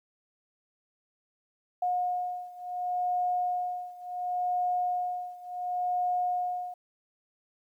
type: beating tone pair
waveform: sine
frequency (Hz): 720 / 720.7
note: F#5 / F#5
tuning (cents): -47 / -46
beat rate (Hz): 0.7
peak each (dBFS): -30 / -32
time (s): 1.82-6.74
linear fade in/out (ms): 5
effects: 11-bit